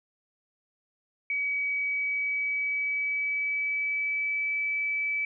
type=tone with pitch glide; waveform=sine; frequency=2272 to 2302 Hz; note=C#7 to D7; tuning=+42 to -35 cents; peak=-26 dBFS; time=1.3-5.25 s; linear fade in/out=2 ms; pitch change=+23 cents; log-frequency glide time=1.72-4.5 s; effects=none